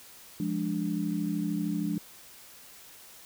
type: chord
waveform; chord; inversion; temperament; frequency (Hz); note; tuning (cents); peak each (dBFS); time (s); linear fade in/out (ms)
sine; D diminished; first; equal; 174.61 / 207.7 / 293.7; F3 / Ab3 / D4; 0 / 0 / 0; -32; 0.4-1.98; 2
effects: white hiss -51 dBFS RMS until 3.25 s